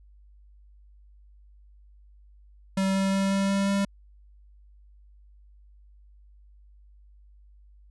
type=tone with pitch steps; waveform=square; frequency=192.5 / 193.62 / 194.74 / 195.86 / 197 / 198.14 Hz; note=G3 / G3 / G3 / G3 / G3 / G3; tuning=-31 / -21 / -11 / -1 / +9 / +19 cents; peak=-23 dBFS; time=2.77-3.85 s; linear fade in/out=5 ms; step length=180 ms; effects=added 50 Hz sine -51 dBFS peak until 7.9 s + resampled to 24000 Hz